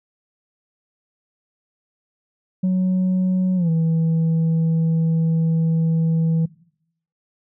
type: tone with pitch glide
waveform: sine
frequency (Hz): 185 to 162.92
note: F#3 to E3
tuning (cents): 0 to -20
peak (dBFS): -13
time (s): 2.63-6.46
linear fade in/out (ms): 10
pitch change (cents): -220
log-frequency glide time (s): 3.56-3.69
effects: noise-tail reverb RT60 0.7 s tail -22 dB re dry + tanh soft clip ceiling -15 dBFS